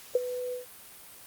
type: tone with ADSR envelope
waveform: sine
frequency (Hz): 497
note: B4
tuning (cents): +11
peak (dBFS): -17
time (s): 0.15-0.66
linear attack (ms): 4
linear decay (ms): 26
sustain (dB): -14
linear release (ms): 130
effects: white hiss -49 dBFS RMS until 1.26 s + Opus 48 kbps